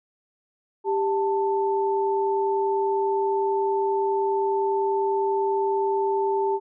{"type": "tone pair together", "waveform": "sine", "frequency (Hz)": [394.2, 884.9], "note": ["G4", "A5"], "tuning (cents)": [10, 10], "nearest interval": "octave + major second", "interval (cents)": 1400, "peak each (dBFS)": [-22, -25], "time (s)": [0.84, 6.6], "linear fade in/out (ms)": 50, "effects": []}